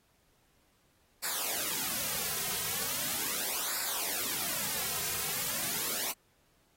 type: noise with flanger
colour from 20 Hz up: white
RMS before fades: -34 dBFS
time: 1.22-6.13 s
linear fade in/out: 20 ms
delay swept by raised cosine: 0.32 to 3.52 ms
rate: 0.39 Hz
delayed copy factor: -0.8
effects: pink hiss -70 dBFS RMS until 6.76 s + AAC 48 kbps